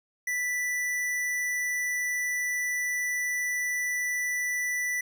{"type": "tone with hard clipping", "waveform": "sine", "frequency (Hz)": 1975.5, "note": "B6", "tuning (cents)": 0, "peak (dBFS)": -28, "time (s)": [0.27, 5.01], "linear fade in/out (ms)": 5, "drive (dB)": 17, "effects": []}